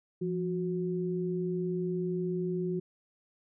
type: tone pair together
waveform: sine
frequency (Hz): 172.54 / 365.6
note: F3 / F#4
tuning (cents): -21 / -21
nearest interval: octave + minor second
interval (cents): 1300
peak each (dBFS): -32 / -32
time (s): 0.21-2.8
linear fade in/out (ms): 10
effects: none